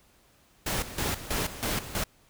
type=noise with tremolo; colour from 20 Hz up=pink; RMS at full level=-29 dBFS; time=0.66-2.04 s; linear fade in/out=5 ms; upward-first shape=square; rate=3.1 Hz; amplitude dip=75%; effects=pink hiss -62 dBFS RMS until 2.29 s